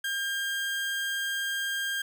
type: tone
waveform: 30% pulse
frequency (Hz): 1604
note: G6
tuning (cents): +39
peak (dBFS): -26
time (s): 0.04-2.02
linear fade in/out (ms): 5
effects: none